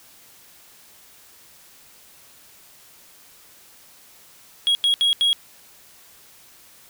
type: tone bursts at uneven times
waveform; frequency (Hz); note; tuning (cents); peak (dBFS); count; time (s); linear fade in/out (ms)
triangle; 3305; G#7; -9; -14; 4; 4.67-4.75 / 4.84-4.94 / 5.01-5.13 / 5.21-5.33; 0
effects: white hiss -50 dBFS RMS until 6.89 s